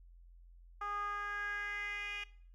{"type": "tone with band-pass filter sweep", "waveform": "10% pulse", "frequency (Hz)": 410, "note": "G#4", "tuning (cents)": -22, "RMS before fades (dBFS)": -40, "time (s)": [0.81, 2.24], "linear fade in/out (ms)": 5, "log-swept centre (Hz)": [1100, 2600], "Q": 4.5, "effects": ["noise-tail reverb RT60 0.5 s tail -18 dB re dry", "added 43 Hz sine -55 dBFS peak until 2.54 s"]}